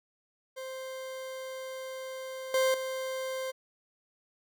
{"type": "tone with level steps", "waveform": "40% pulse", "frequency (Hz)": 523.3, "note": "C5", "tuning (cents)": 0, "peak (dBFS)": [-37, -23, -32], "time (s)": [0.56, 3.52], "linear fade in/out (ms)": 20, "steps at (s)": [2.54, 2.74], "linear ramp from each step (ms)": 2, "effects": []}